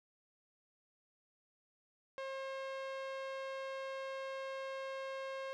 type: tone with low-pass filter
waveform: sawtooth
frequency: 536 Hz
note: C5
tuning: 42 cents sharp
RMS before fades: -43 dBFS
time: 2.18-5.53 s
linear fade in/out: 0 ms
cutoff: 3500 Hz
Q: 0.67
effects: none